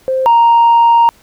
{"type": "tone pair in turn", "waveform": "sine", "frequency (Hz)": [523.3, 932.4], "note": ["C5", "A#5"], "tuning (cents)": [0, 0], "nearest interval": "minor seventh", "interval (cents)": 1000, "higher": "second", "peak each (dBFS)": [-11, -3], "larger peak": "second", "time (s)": [[0.08, 0.26], [0.26, 1.09]], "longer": "second", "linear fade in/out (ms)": 0, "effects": ["tanh soft clip ceiling -3 dBFS", "pink hiss -48 dBFS RMS until 1.22 s"]}